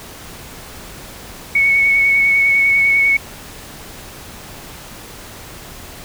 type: tone with vibrato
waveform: sine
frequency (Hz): 2217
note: C#7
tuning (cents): 0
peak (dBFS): -10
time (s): 1.55-3.17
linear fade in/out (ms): 5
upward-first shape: sine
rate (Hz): 10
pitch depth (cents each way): 14
effects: pink hiss -35 dBFS RMS until 6.04 s